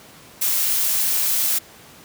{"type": "noise", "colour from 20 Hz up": "blue", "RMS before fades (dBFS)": -20, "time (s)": [0.41, 1.59], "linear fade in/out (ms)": 10, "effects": ["pink hiss -45 dBFS RMS until 2.04 s", "high-pass 100 Hz 12 dB/octave"]}